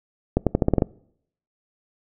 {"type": "accelerating click train", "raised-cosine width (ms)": 2, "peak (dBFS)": -4, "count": 8, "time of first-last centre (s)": [0.37, 0.822], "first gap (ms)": 97, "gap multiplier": 0.86, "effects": ["noise-tail reverb RT60 0.7 s tail -24 dB re dry"]}